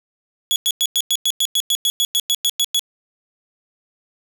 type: tone bursts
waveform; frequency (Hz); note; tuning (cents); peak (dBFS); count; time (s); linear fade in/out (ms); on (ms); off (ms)
sawtooth; 3374; G#7; +27; -12; 16; 0.51-2.794; 0; 49; 100
effects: none